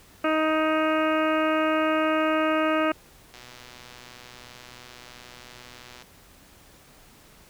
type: harmonic tone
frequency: 313.2 Hz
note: D#4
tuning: 11 cents sharp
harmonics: 1 / 2 / 3 / 4 / 5 / 6 / 7 / 8 / 9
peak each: -25 / -25 / -35 / -27 / -32 / -38 / -37 / -36 / -38 dBFS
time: 0.24-2.92 s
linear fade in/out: 5 ms
type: click train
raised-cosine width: 0.2 ms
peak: -27 dBFS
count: 331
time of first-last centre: 3.34-6.023 s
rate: 123 Hz
effects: pink hiss -53 dBFS RMS until 7.49 s